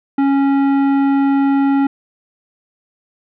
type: tone with tanh clipping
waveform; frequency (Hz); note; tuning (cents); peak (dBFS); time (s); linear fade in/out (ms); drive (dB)
sine; 276.2; C#4; -6; -13; 0.18-1.87; 5; 13
effects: none

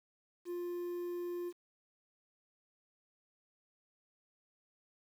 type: tone with quantisation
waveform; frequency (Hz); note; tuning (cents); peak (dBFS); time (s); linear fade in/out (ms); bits
triangle; 351; F4; +9; -35; 0.45-1.53; 50; 10
effects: none

